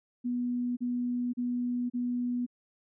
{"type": "tone bursts", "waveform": "sine", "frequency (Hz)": 244.7, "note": "B3", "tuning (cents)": -16, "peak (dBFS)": -28, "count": 4, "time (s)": [0.24, 2.465], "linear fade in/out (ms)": 20, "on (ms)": 530, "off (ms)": 35, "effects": []}